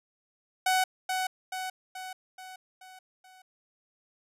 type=tone with echo; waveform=sawtooth; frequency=747 Hz; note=F#5; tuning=16 cents sharp; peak=-19 dBFS; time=0.66-0.84 s; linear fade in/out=5 ms; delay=430 ms; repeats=6; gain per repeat=-5 dB; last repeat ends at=3.42 s; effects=resampled to 32000 Hz